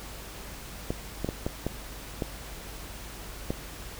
clicks, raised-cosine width 2 ms, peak -15 dBFS, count 7, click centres 0.905 / 1.246 / 1.289 / 1.465 / 1.666 / 2.222 / 3.505 s, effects added 50 Hz sine -44 dBFS peak until 3.99 s + pink hiss -43 dBFS RMS until 3.99 s

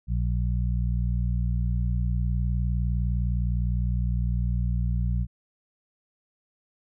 harmonic tone, 59.7 Hz, A#1, 42 cents sharp, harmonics 1 / 2 / 3, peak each -24 / -28 / -33 dBFS, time 0.07-5.27 s, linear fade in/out 50 ms, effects none

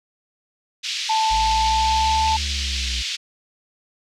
pink band-pass noise, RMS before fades -27 dBFS, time 0.83-3.17 s, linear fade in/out 20 ms, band 2600 to 5600 Hz, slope 24 dB/octave
sine tone, 880 Hz, A5, in tune, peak -17 dBFS, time 1.09-2.37 s, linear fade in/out 10 ms
triangle linear two-way sweep, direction up then down, 51.91 to 73.42 to 59.8 Hz, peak -23 dBFS, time 1.3-3.03 s, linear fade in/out 20 ms, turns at 2.36 s
effects none

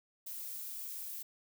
violet noise, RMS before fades -43 dBFS, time 0.26-1.23 s, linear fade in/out 10 ms, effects none

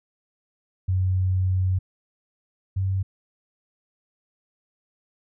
sine tone pair in turn, 93 / 95.61 Hz, F#2 / G2, +9 / -43 cents, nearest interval unison, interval 48 cents, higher second, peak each -19 / -21 dBFS, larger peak first, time 0.88-1.79 / 2.76-3.03 s, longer first, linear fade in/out 10 ms, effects none

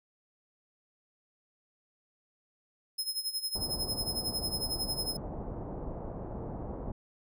sawtooth tone with tremolo, 5140 Hz, E8, 45 cents flat, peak -27 dBFS, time 2.98-5.17 s, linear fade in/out 10 ms, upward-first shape sine, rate 11 Hz, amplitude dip 80%
pink low-pass noise, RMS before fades -39 dBFS, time 3.55-6.92 s, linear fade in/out 5 ms, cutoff 840 Hz, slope 24 dB/octave
effects none

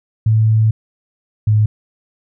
sine tone pair in turn, 110 / 106.93 Hz, A2 / A2, 0 / -49 cents, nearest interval unison, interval 49 cents, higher first, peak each -9 dBFS, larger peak neither, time 0.26-0.71 / 1.47-1.66 s, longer first, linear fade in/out 5 ms, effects none

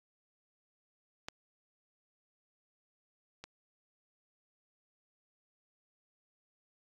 clicks, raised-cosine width 0.2 ms, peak -22 / -28 dBFS, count 2, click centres 1.285 / 3.44 s, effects AAC 48 kbps

